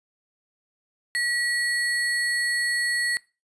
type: tone with sample-and-hold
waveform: sine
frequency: 1929 Hz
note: B6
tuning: 41 cents flat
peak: -22 dBFS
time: 1.15-3.17 s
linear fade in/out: 0 ms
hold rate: 6300 Hz
effects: noise-tail reverb RT60 0.3 s tail -22 dB re dry + resampled to 24000 Hz